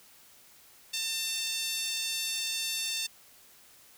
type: tone with high-pass filter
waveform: 5% pulse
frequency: 898 Hz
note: A5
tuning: 35 cents sharp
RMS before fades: -33 dBFS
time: 0.93-3.07 s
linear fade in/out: 10 ms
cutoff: 3100 Hz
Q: 2
effects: white hiss -57 dBFS RMS until 3.97 s